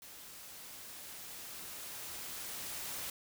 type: noise with level ramp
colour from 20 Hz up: white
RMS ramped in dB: -52 to -41 dBFS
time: 0.02-3.1 s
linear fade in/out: 2 ms
effects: none